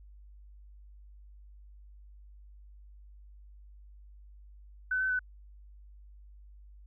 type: tone with pitch steps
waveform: sine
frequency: 1510 / 1526 / 1501 Hz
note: F#6 / G6 / F#6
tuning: +35 / -47 / +24 cents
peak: -27 dBFS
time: 4.91-5.192 s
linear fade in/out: 5 ms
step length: 94 ms
effects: added 50 Hz sine -50 dBFS peak until 6.86 s